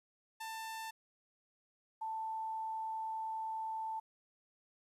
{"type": "tone pair in turn", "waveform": ["sawtooth", "sine"], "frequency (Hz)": [890, 884.9], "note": ["A5", "A5"], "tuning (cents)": [20, 10], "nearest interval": "unison", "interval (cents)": 10, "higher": "first", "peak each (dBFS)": [-38, -37], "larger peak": "second", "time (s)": [[0.4, 0.91], [2.01, 4]], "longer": "second", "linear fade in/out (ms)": 10, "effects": ["resampled to 32000 Hz", "12-bit"]}